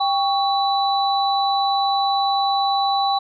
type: tone cluster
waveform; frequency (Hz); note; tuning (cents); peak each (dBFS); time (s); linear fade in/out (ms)
sine; 791 / 1120 / 3960; G5 / C#6 / B7; +15 / +18 / +4; -18 / -25 / -24; 0-3.19; 10
effects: none